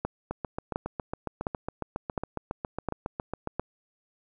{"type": "two click trains", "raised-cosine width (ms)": 1, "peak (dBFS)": [-14, -17], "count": [6, 24], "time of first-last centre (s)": [[0.05, 3.596], [0.31, 3.474]], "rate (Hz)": [1.41, 7.27], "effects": []}